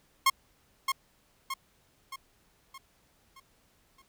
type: tone with echo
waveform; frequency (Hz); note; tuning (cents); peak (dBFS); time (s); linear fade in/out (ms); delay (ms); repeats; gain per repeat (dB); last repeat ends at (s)
sawtooth; 1075; C6; +47; -16; 0.26-0.3; 5; 620; 6; -6; 4.02
effects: pink hiss -67 dBFS RMS until 4.08 s